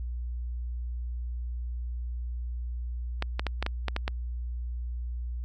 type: clicks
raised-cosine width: 0.3 ms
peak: -13 dBFS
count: 8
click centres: 3.224 / 3.395 / 3.467 / 3.626 / 3.664 / 3.883 / 3.964 / 4.079 s
effects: added 60 Hz sine -31 dBFS peak until 5.44 s